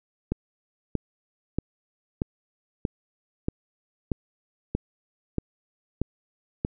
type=click train; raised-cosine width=3 ms; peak=-12 dBFS; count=11; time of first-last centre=0.32-6.649 s; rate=1.58 Hz; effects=none